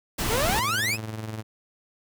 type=noise; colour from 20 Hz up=pink; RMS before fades=-27 dBFS; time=0.18-0.6 s; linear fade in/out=10 ms
type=tone with tremolo; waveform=sawtooth; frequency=109.4 Hz; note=A2; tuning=9 cents flat; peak=-25 dBFS; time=0.23-1.43 s; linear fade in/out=20 ms; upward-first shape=triangle; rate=20 Hz; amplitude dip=65%
type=exponential sweep; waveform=sawtooth; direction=up; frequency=400 to 2707 Hz; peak=-20 dBFS; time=0.28-0.98 s; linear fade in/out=50 ms
effects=none